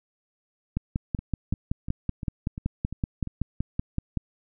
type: two click trains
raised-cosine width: 5 ms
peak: -21 / -13 dBFS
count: 7 / 19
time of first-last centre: 1.19-3.273 / 0.77-4.173 s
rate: 2.88 / 5.29 Hz
effects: none